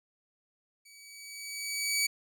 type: tone with level ramp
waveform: 15% pulse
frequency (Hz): 2276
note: C#7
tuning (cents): +45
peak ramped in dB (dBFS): -47 to -18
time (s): 0.85-2.07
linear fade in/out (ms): 10
effects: none